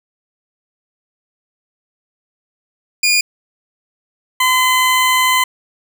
20% pulse tone pair in turn, 2430 / 1021.7 Hz, D#7 / C6, -42 / -42 cents, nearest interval octave + minor third, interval 1500 cents, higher first, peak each -6 dBFS, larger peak neither, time 3.03-3.21 / 4.4-5.44 s, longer second, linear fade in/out 5 ms, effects none

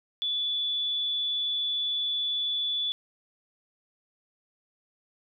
sine tone, 3453 Hz, A7, 33 cents flat, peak -26 dBFS, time 0.22-2.92 s, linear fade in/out 0 ms, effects none

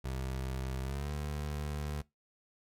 25% pulse tone with pitch glide, 65.41 to 73.85 Hz, C2 to D2, 0 to +10 cents, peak -31 dBFS, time 0.04-2.02 s, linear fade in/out 10 ms, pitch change +210 cents, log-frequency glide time 0.83-1.11 s, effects noise-tail reverb RT60 0.2 s tail -22 dB re dry + MP3 96 kbps

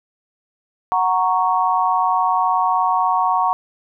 sine chord, F# major, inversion none, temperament equal, 740 / 932.3 / 1108.7 Hz, F#5 / A#5 / C#6, 0 / 0 / 0 cents, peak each -19 dBFS, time 0.92-3.53 s, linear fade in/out 0 ms, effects none

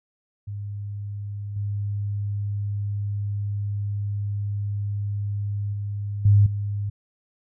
sine tone with level steps, 102 Hz, G#2, 31 cents flat, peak -29 / -24 / -26 / -12 / -24 dBFS, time 0.47-6.9 s, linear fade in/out 10 ms, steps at 1.56 / 5.73 / 6.25 / 6.46 s, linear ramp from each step 5 ms, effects none

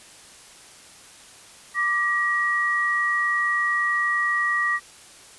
sine tone pair together, 1178 / 1905.7 Hz, D6 / A#6, +5 / +38 cents, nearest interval minor sixth, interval 833 cents, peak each -25 / -21 dBFS, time 1.74-4.8 s, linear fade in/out 50 ms, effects white hiss -47 dBFS RMS until 5.38 s + resampled to 24000 Hz

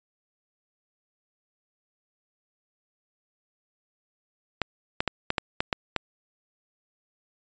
clicks, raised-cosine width 0.3 ms, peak -8 dBFS, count 8, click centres 4.617 / 5.005 / 5.077 / 5.304 / 5.382 / 5.605 / 5.728 / 5.963 s, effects resampled to 16000 Hz

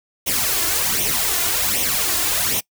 white noise with flanger, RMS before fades -20 dBFS, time 0.26-2.61 s, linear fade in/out 20 ms, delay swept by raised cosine 0.32 to 2.92 ms, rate 1.3 Hz, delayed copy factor +0.7, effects noise-tail reverb RT60 0.1 s tail -23 dB re dry

